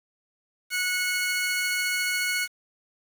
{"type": "tone pair together", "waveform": "sawtooth", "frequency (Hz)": [1466.7, 2193], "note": ["F#6", "C#7"], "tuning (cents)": [-16, -19], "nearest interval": "perfect fifth", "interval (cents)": 697, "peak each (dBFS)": [-25, -23], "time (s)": [0.7, 2.48], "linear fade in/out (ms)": 50, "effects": ["8-bit"]}